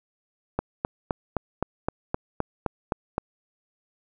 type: click train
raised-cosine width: 1 ms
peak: -10 dBFS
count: 11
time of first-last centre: 0.59-3.181 s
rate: 3.86 Hz
effects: none